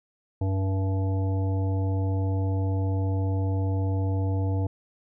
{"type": "harmonic tone", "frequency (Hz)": 95.9, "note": "G2", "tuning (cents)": -37, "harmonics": [1, 3, 5, 7, 9], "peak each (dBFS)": [-23, -33, -37, -40, -42], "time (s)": [0.41, 4.67], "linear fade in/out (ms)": 5, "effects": []}